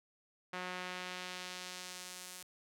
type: tone with band-pass filter sweep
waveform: sawtooth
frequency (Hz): 181.8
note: F#3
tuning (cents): -30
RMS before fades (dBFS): -45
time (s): 0.53-2.43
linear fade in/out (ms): 5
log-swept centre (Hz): 1700 to 9800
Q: 0.79
effects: none